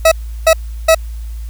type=tone bursts; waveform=40% pulse; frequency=647 Hz; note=E5; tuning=32 cents flat; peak=-4 dBFS; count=3; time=0.05-0.948 s; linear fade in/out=5 ms; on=66 ms; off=350 ms; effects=added 56 Hz sine -22 dBFS peak until 1.49 s + white hiss -46 dBFS RMS until 1.49 s